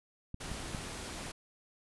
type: clicks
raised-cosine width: 5 ms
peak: -28 dBFS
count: 3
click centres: 0.344 / 0.516 / 0.748 s
type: noise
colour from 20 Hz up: pink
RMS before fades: -42 dBFS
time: 0.4-1.32 s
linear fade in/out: 10 ms
effects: resampled to 24000 Hz